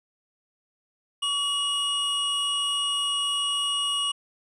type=tone pair together; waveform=square; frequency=1136.3 / 2890 Hz; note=C#6 / F#7; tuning=+43 / -41 cents; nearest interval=octave + major third; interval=1616 cents; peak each=-33 / -25 dBFS; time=1.22-4.12 s; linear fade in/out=10 ms; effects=resampled to 22050 Hz